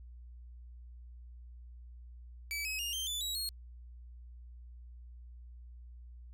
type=tone with pitch steps; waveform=sawtooth; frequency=2300 / 2552 / 2832 / 3142 / 3486 / 3868 / 4292 Hz; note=D7 / D#7 / F7 / G7 / A7 / B7 / C8; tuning=-37 / +43 / +23 / +3 / -17 / -37 / +43 cents; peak=-32 dBFS; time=2.51-3.49 s; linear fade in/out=0 ms; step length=140 ms; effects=added 60 Hz sine -48 dBFS peak until 6.33 s